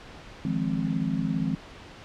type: chord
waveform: sine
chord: F minor seventh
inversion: third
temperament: just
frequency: 157.15 / 174.61 / 209.5 / 261.9 Hz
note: Eb3 / F3 / Ab3 / C4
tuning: +18 / 0 / +15 / +2 cents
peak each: -30 dBFS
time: 0.45-1.55 s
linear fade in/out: 2 ms
effects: pink hiss -45 dBFS RMS until 2.04 s + low-pass 4000 Hz 12 dB/octave